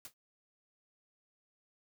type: noise with exponential decay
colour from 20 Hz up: white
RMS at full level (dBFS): -42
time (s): 0.05-0.14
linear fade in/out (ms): 1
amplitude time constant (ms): 18
effects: none